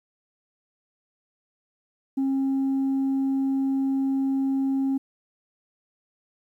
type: tone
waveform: sine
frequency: 270 Hz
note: C#4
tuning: 45 cents flat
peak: -19 dBFS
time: 2.17-4.98 s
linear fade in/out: 10 ms
effects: tanh soft clip ceiling -20 dBFS + 10-bit